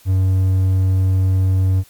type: tone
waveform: triangle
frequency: 94.2 Hz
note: F#2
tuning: 32 cents sharp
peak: -10 dBFS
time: 0.05-1.84 s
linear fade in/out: 50 ms
effects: white hiss -49 dBFS RMS until 1.89 s + MP3 96 kbps